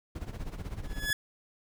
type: noise with tremolo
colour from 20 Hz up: brown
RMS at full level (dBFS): -35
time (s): 0.15-1.11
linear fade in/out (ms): 5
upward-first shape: sine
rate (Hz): 16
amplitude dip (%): 75
type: tone with exponential growth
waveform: sawtooth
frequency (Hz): 1700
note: G#6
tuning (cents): +40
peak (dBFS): -20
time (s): 0.84-1.13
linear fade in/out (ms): 2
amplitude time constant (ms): 61
effects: none